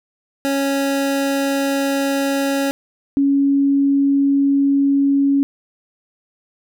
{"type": "tone pair in turn", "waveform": ["25% pulse", "sine"], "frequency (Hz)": [276.2, 278.4], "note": ["C#4", "C#4"], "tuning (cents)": [-6, 8], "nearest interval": "unison", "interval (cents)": 14, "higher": "second", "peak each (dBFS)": [-13, -12], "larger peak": "second", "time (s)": [[0.45, 2.71], [3.17, 5.43]], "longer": "neither", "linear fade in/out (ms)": 0, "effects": []}